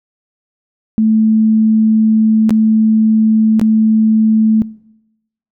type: tone with dropouts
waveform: sine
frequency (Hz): 219.1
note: A3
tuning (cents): -7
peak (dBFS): -8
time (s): 0.98-4.62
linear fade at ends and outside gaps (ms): 0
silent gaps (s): 2.494-2.506 / 3.596-3.614
effects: noise-tail reverb RT60 0.9 s tail -22 dB re dry